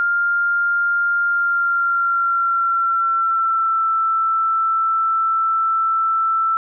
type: tone with pitch glide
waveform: sine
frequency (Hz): 1400 to 1329.1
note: F6 to E6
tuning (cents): +4 to +14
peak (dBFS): -15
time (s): 0-6.57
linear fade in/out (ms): 0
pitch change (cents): -90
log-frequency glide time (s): 1.28-3.9
effects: none